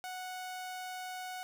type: tone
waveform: sawtooth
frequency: 738 Hz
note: F#5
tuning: 5 cents flat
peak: -36 dBFS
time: 0.04-1.43 s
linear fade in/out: 0 ms
effects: none